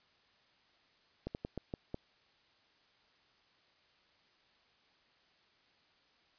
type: slowing click train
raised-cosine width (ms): 2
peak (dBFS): -25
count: 6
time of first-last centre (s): 1.27-1.944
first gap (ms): 79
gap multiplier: 1.27
effects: white hiss -69 dBFS RMS until 6.38 s + resampled to 11025 Hz